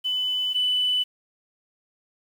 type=tone pair in turn; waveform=sine; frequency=3003 / 2992 Hz; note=F#7 / F#7; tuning=+25 / +19 cents; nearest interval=unison; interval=6 cents; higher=first; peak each=-22 / -19 dBFS; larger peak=second; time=0.04-0.54 / 0.54-1.04 s; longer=neither; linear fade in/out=20 ms; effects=tanh soft clip ceiling -15 dBFS + 8-bit